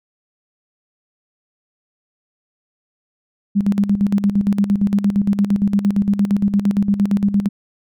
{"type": "tone with tremolo", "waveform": "sine", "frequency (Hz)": 201.3, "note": "G3", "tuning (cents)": 46, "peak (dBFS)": -11, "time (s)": [3.55, 7.49], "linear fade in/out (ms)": 20, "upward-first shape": "square", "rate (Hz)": 8.7, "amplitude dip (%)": 70, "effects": []}